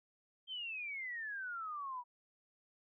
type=exponential sweep; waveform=sine; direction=down; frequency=3184 to 958 Hz; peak=-40 dBFS; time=0.47-2.04 s; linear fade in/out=50 ms; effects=none